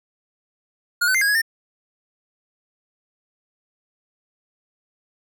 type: tone with pitch steps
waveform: square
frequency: 1434 / 1517 / 2094 / 1637 / 1674 / 1810 Hz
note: F6 / F#6 / C7 / G#6 / G#6 / A6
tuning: +45 / +43 / +1 / -25 / +13 / +48 cents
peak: -17 dBFS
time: 1.01-1.418 s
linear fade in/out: 10 ms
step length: 68 ms
effects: none